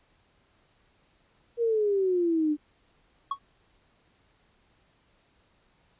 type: exponential sweep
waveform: sine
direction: down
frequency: 477.2 to 293.7 Hz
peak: -22 dBFS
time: 1.57-2.57 s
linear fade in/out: 50 ms
type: tone with exponential decay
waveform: triangle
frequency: 1108.7 Hz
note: C#6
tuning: in tune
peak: -21 dBFS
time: 3.31-3.39 s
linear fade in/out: 5 ms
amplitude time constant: 16 ms
effects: pink hiss -66 dBFS RMS until 5.99 s + resampled to 8000 Hz